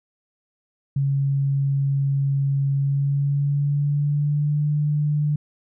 sine tone with pitch glide, 138.59 to 148.54 Hz, C#3 to D3, 0 to +20 cents, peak -18 dBFS, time 0.96-5.36 s, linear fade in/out 5 ms, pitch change +120 cents, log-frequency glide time 2.74-4.65 s, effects none

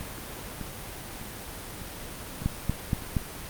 two click trains, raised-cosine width 5 ms, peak -24 / -12 dBFS, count 6 / 4, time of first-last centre 0.01-3.022 / 2.46-3.168 s, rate 1.66 / 4.24 Hz, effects pink hiss -39 dBFS RMS until 3.49 s + Opus 32 kbps

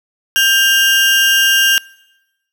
35% pulse tone pair together, 1586 / 2826 Hz, G6 / F7, +20 / +20 cents, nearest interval minor seventh, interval 1000 cents, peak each -11 dBFS, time 0.36-1.78 s, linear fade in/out 0 ms, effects noise-tail reverb RT60 1.0 s tail -24 dB re dry

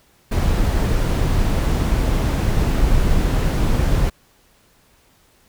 brown noise, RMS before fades -17 dBFS, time 0.31-4.1 s, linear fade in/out 10 ms, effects pink hiss -56 dBFS RMS until 5.48 s

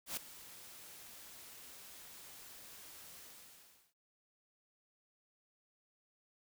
white noise with ADSR envelope, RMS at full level -38 dBFS, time 0.06-3.94 s, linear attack 110 ms, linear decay 4 ms, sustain -16 dB, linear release 760 ms, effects none

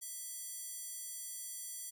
square tone with high-pass filter, 659.3 Hz, E5, in tune, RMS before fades -45 dBFS, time 0.01-1.91 s, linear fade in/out 20 ms, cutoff 8300 Hz, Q 1.6, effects none

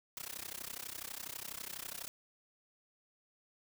white noise with amplitude modulation, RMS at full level -41 dBFS, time 0.17-2.08 s, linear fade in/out 0 ms, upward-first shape sine, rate 32.1 Hz, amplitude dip 95%, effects none

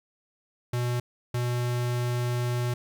square tone pair in turn, 122 / 122 Hz, B2 / B2, -21 / -21 cents, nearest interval unison, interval 0 cents, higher neither, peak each -26 dBFS, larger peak neither, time 0.73-1 / 1.34-2.74 s, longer second, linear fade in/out 5 ms, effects 11-bit

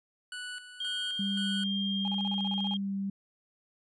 25% pulse tone with tremolo, 1480 Hz, F#6, in tune, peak -34 dBFS, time 0.32-1.64 s, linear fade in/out 2 ms, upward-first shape square, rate 1.9 Hz, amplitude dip 65%
sine tone with pitch glide, 3200 to 3222 Hz, G7 to G7, +35 to +47 cents, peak -32 dBFS, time 0.8-2.77 s, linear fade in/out 5 ms, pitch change +12 cents, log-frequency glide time 1.72-2.35 s
sine tone with vibrato, 197.2 Hz, G3, 11 cents sharp, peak -30 dBFS, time 1.19-3.1 s, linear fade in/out 5 ms, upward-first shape sine, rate 2.1 Hz, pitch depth 8 cents each way
triangle tone bursts, 830.6 Hz, G#5, in tune, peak -36 dBFS, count 11, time 2.05-2.738 s, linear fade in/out 0 ms, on 28 ms, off 38 ms
effects resampled to 24000 Hz

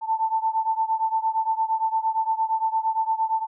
sine beating tone pair, 885 / 893.7 Hz, A5 / A5, +10 / +27 cents, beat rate 8.7 Hz, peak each -23 / -25 dBFS, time 0.01-3.47 s, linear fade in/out 50 ms, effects none

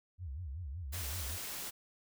sine tone with vibrato, 77.5 Hz, D#2, 6 cents flat, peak -39 dBFS, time 0.18-1.39 s, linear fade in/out 50 ms, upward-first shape sine, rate 5.3 Hz, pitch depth 300 cents each way
white noise, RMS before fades -42 dBFS, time 0.92-1.71 s, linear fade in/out 20 ms
effects none

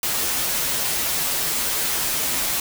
white noise with comb filter, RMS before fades -23 dBFS, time 0.03-2.6 s, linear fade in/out 2 ms, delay 10 ms, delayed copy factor -0.75, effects none

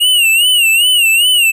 square tone with vibrato, 2822 Hz, F7, 17 cents sharp, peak -8 dBFS, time 0-1.52 s, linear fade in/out 20 ms, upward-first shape sine, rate 2.5 Hz, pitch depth 120 cents each way, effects none

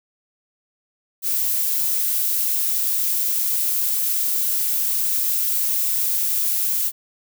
violet noise, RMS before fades -21 dBFS, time 1.22-6.92 s, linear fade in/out 50 ms, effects none

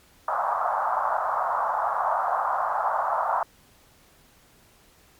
pink band-pass noise, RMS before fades -25 dBFS, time 0.28-3.43 s, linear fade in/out 2 ms, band 670 to 1300 Hz, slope 48 dB/octave, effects pink hiss -57 dBFS RMS until 5.19 s + MP3 96 kbps

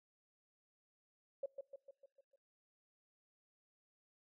sine tone with echo, 550 Hz, C#5, 14 cents flat, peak -37 dBFS, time 1.43-1.46 s, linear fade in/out 5 ms, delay 150 ms, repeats 6, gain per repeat -5 dB, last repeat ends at 2.36 s, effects noise-tail reverb RT60 0.9 s tail -26 dB re dry

